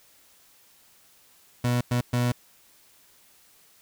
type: tone bursts at uneven times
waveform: 30% pulse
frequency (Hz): 122.2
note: B2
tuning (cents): -18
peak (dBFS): -19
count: 3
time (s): 1.64-1.81 / 1.91-2.01 / 2.13-2.32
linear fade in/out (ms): 5
effects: white hiss -58 dBFS RMS until 3.81 s